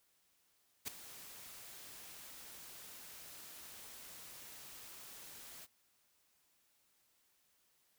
white noise with ADSR envelope, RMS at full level -38 dBFS, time 0.85-5.67 s, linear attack 27 ms, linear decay 8 ms, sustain -15 dB, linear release 31 ms, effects white hiss -75 dBFS RMS until 7.98 s

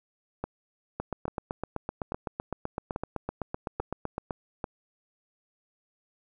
two click trains, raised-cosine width 1 ms, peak -17 / -17 dBFS, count 6 / 27, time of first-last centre 0.44-4.642 / 1-4.308 s, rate 1.19 / 7.86 Hz, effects none

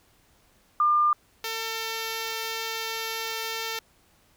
sine / 5% pulse tone pair in turn, 1200 / 449.5 Hz, D6 / A4, +37 / +37 cents, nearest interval octave + perfect fourth, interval 1700 cents, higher first, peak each -18 dBFS, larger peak neither, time 0.8-1.13 / 1.44-3.79 s, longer second, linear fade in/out 2 ms, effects pink hiss -62 dBFS RMS until 4.36 s

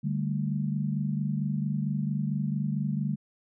sine chord, D suspended fourth, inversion none, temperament just, 146.83 / 195.78 / 220.2 Hz, D3 / G3 / A3, 0 / -2 / +2 cents, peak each -29 / -31 / -33 dBFS, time 0.03-3.16 s, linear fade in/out 20 ms, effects none

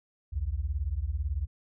sine beating tone pair, 61.7 / 79.7 Hz, B1 / D#2, -1 / +42 cents, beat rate 18 Hz, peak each -31 dBFS, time 0.32-1.47 s, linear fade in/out 20 ms, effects none

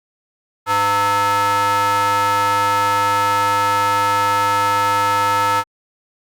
square ring-modulated tone, 201.1 Hz, G3, 44 cents sharp, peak -12 dBFS, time 0.66-5.64 s, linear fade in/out 50 ms, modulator 1110 Hz, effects Opus 48 kbps

